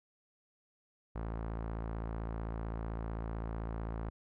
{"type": "tone with low-pass filter", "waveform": "sawtooth", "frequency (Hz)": 55.7, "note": "A1", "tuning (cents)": 22, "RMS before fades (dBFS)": -39, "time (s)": [1.15, 4.1], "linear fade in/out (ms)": 10, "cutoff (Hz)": 1200, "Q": 1.2, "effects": []}